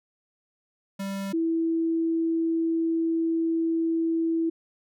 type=tone pair in turn; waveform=square / sine; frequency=196 / 328.5 Hz; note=G3 / E4; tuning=0 / -6 cents; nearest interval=major sixth; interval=894 cents; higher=second; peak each=-30 / -22 dBFS; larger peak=second; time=0.99-1.33 / 1.33-4.5 s; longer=second; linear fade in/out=10 ms; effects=none